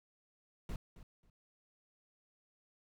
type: noise with echo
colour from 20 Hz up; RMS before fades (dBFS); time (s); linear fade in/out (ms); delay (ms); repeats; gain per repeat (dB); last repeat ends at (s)
brown; -40; 0.69-0.76; 2; 270; 2; -14; 1.3
effects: none